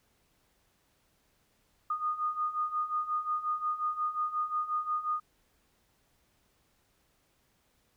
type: beating tone pair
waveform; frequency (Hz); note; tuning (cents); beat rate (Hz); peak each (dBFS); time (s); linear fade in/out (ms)
sine; 1226 / 1231.6; D#6 / D#6; -26 / -18; 5.6; -35 / -31; 1.9-5.2; 5
effects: pink hiss -71 dBFS RMS until 7.96 s